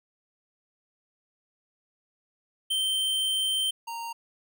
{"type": "tone pair in turn", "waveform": "square", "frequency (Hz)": [3117, 926.7], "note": ["G7", "A#5"], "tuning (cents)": [-11, -10], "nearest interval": "octave + major sixth", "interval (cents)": 2099, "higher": "first", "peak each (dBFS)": [-25, -34], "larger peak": "first", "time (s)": [[2.7, 3.71], [3.87, 4.13]], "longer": "first", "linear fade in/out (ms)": 10, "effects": []}